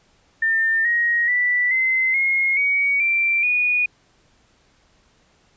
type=tone with pitch steps; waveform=sine; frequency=1802 / 1884 / 1969.6 / 2059 / 2153 / 2251 / 2353 / 2460 Hz; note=A6 / A#6 / B6 / C7 / C7 / C#7 / D7 / D#7; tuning=+41 / +18 / -5 / -28 / +49 / +26 / +3 / -20 cents; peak=-16 dBFS; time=0.42-3.86 s; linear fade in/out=5 ms; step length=430 ms; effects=pink hiss -59 dBFS RMS until 5.56 s + resampled to 16000 Hz